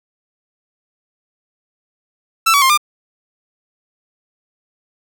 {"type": "tone with pitch steps", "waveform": "sawtooth", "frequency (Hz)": [1328, 1136, 1059, 1200], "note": ["E6", "C#6", "C6", "D6"], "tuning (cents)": [12, 42, 21, 37], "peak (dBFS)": -6, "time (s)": [2.46, 2.776], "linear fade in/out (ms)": 10, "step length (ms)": 79, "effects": []}